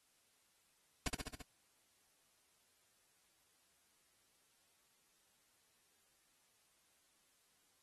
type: noise with echo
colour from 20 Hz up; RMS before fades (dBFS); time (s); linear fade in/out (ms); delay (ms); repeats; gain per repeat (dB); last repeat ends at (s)
pink; -35; 1.06-1.08; 5; 68; 5; -3; 1.42
effects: white hiss -75 dBFS RMS until 7.82 s + AAC 32 kbps